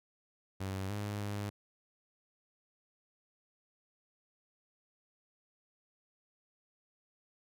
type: tone with pitch steps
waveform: sawtooth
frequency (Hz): 96 / 103.2 / 102.4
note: G2 / G#2 / G#2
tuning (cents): -36 / -10 / -24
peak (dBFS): -32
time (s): 0.6-1.5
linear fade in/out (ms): 10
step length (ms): 300
effects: none